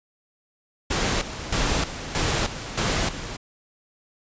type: noise with tremolo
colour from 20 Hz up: pink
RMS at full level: -23 dBFS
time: 0.9-3.37 s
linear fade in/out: 10 ms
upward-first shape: square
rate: 1.6 Hz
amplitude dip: 70%
effects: resampled to 16000 Hz